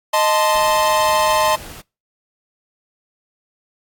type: chord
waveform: 45% pulse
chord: A diminished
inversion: second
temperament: equal with one note detuned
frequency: 622.3 / 880 / 1041.7 Hz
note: Eb5 / A5 / C6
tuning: 0 / 0 / -8 cents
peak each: -18 dBFS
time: 0.13-1.56 s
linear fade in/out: 10 ms
type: noise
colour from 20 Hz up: pink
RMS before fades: -36 dBFS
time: 0.53-1.82 s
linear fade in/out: 20 ms
effects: noise-tail reverb RT60 0.3 s tail -26 dB re dry + AAC 64 kbps